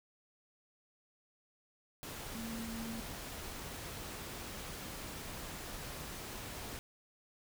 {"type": "tone in noise", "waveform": "sine", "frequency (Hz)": 227.5, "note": "A#3", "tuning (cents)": -42, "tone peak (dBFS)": -41, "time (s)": [2.35, 3], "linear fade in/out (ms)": 0, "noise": "pink", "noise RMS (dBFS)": -45, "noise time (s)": [2.03, 6.79], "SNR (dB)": 1, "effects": []}